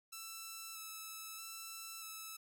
5% pulse tone with vibrato, 1318.5 Hz, E6, in tune, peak -35 dBFS, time 0.12-2.37 s, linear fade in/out 10 ms, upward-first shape square, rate 0.79 Hz, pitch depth 14 cents each way, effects none

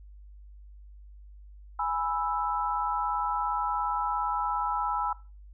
sine chord, E major, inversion first, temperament equal, 830.6 / 987.8 / 1318.5 Hz, G#5 / B5 / E6, 0 / 0 / 0 cents, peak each -31 dBFS, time 1.79-5.13 s, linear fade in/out 5 ms, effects noise-tail reverb RT60 0.3 s tail -18 dB re dry + added 50 Hz sine -46 dBFS peak until 5.53 s

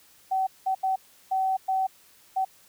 sine tone bursts at uneven times, 762 Hz, G5, 49 cents flat, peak -22 dBFS, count 6, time 0.31-0.47 / 0.66-0.75 / 0.83-0.96 / 1.31-1.57 / 1.68-1.87 / 2.36-2.45 s, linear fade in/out 10 ms, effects white hiss -57 dBFS RMS until 2.68 s

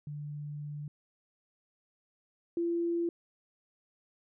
sine tone pair in turn, 147.3 / 340.6 Hz, D3 / F4, +6 / -43 cents, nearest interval octave + minor third, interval 1451 cents, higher second, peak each -37 / -28 dBFS, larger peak second, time 0.07-0.88 / 2.57-3.09 s, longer first, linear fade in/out 2 ms, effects none

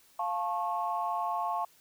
sine chord, F augmented, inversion none, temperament just, 698.5 / 873.1 / 1091.3 Hz, F5 / A5 / C#6, 0 / -14 / -27 cents, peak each -33 dBFS, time 0.19-1.65 s, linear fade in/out 5 ms, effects tanh soft clip ceiling -20 dBFS + white hiss -62 dBFS RMS until 1.8 s

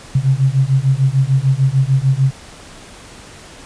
sine beating tone pair, 130.81 / 137.51 Hz, C3 / C#3, 0 / -14 cents, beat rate 6.7 Hz, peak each -14 dBFS, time 0.15-2.31 s, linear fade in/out 5 ms, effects pink hiss -38 dBFS RMS until 3.65 s + resampled to 22050 Hz

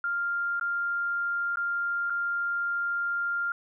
sine tone with dropouts, 1397 Hz, F6, in tune, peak -26 dBFS, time 0.04-3.52 s, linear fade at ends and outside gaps 2 ms, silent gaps 0.597-0.611 / 1.558-1.571 / 2.099-2.103 s, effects none

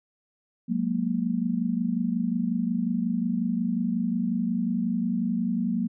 sine tone cluster, 183.9 / 209.5 / 235 Hz, F#3 / G#3 / A#3, -10 / +15 / +14 cents, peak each -28 / -31 / -26 dBFS, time 0.68-5.88 s, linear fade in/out 20 ms, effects none

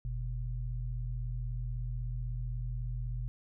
sine tone pair together, 45.79 / 122 Hz, F#1 / B2, -17 / -21 cents, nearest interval octave + perfect fourth, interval 1696 cents, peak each -35 / -37 dBFS, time 0.05-3.28 s, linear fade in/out 0 ms, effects none

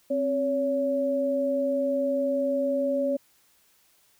sine tone pair together, 265.3 / 563.3 Hz, C4 / C#5, +24 / +28 cents, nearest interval octave + minor second, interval 1304 cents, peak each -28 / -24 dBFS, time 0.1-3.17 s, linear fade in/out 10 ms, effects white hiss -63 dBFS RMS until 4.19 s

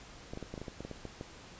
clicks, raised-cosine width 2 ms, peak -27 dBFS, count 12, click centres 0.335 / 0.374 / 0.427 / 0.54 / 0.578 / 0.616 / 0.682 / 0.806 / 0.85 / 0.913 / 1.053 / 1.211 s, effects pink hiss -52 dBFS RMS until 1.59 s + resampled to 16000 Hz

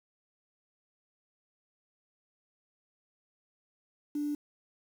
triangle tone, 293.7 Hz, D4, in tune, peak -26 dBFS, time 4.15-4.35 s, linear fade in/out 5 ms, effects tanh soft clip ceiling -28 dBFS + 9-bit

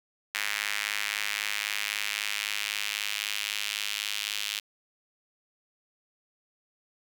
square tone with high-pass filter sweep, 51.91 Hz, G#1, in tune, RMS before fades -32 dBFS, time 0.34-4.6 s, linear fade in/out 10 ms, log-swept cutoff 2000 to 3000 Hz, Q 2, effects 8-bit

